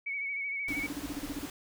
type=tone with vibrato; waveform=sine; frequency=2241 Hz; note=C#7; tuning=18 cents sharp; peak=-32 dBFS; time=0.06-0.87 s; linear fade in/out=10 ms; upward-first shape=sine; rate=13 Hz; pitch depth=39 cents each way
type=noise; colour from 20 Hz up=pink; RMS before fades=-43 dBFS; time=0.68-1.5 s; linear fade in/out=2 ms
type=tone bursts; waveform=sine; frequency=287.1 Hz; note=D4; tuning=39 cents flat; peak=-33 dBFS; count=12; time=0.7-1.458 s; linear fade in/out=5 ms; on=32 ms; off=34 ms
effects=none